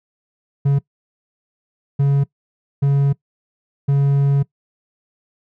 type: tone bursts at uneven times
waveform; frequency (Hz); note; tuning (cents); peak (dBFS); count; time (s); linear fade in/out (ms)
triangle; 140; C#3; +18; -10; 4; 0.65-0.79 / 1.99-2.24 / 2.82-3.13 / 3.88-4.43; 10
effects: noise-tail reverb RT60 0.1 s tail -21 dB re dry